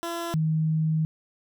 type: tone pair in turn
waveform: 15% pulse / sine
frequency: 338.8 / 157.78 Hz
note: E4 / D#3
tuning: +48 / +24 cents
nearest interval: octave + minor second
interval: 1324 cents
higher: first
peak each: -23 / -21 dBFS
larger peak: second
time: 0.03-0.34 / 0.34-1.05 s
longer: second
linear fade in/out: 0 ms
effects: none